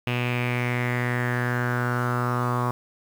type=tone with low-pass filter sweep; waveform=sawtooth; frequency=122.4 Hz; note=B2; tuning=15 cents flat; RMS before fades=-25 dBFS; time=0.07-2.71 s; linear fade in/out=0 ms; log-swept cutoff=2700 to 1100 Hz; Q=5.6; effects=7-bit